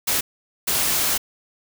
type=noise bursts at uneven times; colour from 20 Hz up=white; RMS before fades=-21 dBFS; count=2; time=0.07-0.21 / 0.67-1.18 s; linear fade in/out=10 ms; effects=none